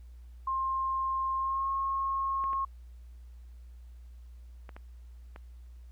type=tone with pitch glide; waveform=sine; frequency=1061 to 1082.7 Hz; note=C6 to C#6; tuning=+24 to -41 cents; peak=-28 dBFS; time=0.47-2.65 s; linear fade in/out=5 ms; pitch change=+35 cents; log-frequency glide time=1.36-1.69 s
type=clicks; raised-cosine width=0.5 ms; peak=-31 dBFS; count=5; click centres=2.44 / 2.532 / 4.692 / 4.765 / 5.361 s
effects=added 60 Hz sine -46 dBFS peak until 5.91 s + pink hiss -71 dBFS RMS until 5.91 s